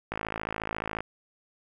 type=click train; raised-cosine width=0.5 ms; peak=-16 dBFS; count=49; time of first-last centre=0.12-1.006 s; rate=54.2 Hz; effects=9-bit